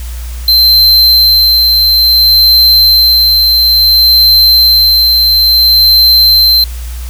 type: tone with tremolo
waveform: square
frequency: 4109 Hz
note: C8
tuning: 32 cents flat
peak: -3 dBFS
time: 0.48-6.64 s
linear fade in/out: 2 ms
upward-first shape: sine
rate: 0.58 Hz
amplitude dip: 25%
effects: added 60 Hz sine -18 dBFS peak until 7.09 s + white hiss -32 dBFS RMS until 7.09 s